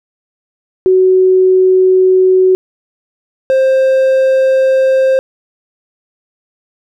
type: tone pair in turn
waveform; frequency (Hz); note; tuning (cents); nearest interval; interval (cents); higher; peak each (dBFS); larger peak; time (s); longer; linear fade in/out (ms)
sine / triangle; 373.2 / 527.8; F#4 / C5; +15 / +15; tritone; 600; second; -5; neither; 0.86-2.55 / 3.5-5.19; neither; 0
effects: none